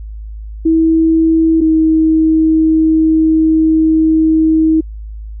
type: tone pair in turn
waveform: sine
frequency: 323.8 / 317.7 Hz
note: E4 / D#4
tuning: -31 / +36 cents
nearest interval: unison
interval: 33 cents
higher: first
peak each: -7 dBFS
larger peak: neither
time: 0.65-1.61 / 1.61-4.81 s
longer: second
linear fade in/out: 10 ms
effects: added 53 Hz sine -24 dBFS peak until 5.4 s